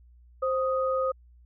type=tone pair together; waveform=sine; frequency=525 / 1247.3 Hz; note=C5 / D#6; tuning=+6 / +4 cents; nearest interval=octave + minor third; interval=1498 cents; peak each=-25 / -29 dBFS; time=0.42-1.12 s; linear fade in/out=10 ms; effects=added 60 Hz sine -52 dBFS peak until 1.45 s